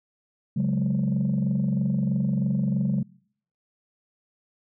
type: chord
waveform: sine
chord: C# suspended fourth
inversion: none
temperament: just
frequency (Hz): 138.59 / 184.79 / 207.9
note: C#3 / F#3 / G#3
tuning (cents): 0 / -2 / +2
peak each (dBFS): -24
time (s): 0.56-3.03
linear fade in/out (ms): 10
effects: noise-tail reverb RT60 0.6 s tail -24 dB re dry + tanh soft clip ceiling -17 dBFS